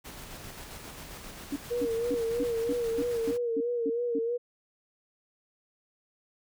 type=noise with tremolo; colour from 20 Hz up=pink; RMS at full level=-43 dBFS; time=0.04-3.38 s; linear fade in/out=20 ms; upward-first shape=square; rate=7.5 Hz; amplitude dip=25%
type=tone bursts; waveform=sine; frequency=282.8 Hz; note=C#4; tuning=35 cents sharp; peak=-28 dBFS; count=10; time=1.52-4.19 s; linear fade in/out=5 ms; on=42 ms; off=250 ms
type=tone with vibrato; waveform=sine; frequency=469.3 Hz; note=A#4; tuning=12 cents sharp; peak=-27 dBFS; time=1.7-4.38 s; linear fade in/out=20 ms; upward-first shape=sine; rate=3.1 Hz; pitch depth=58 cents each way
effects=none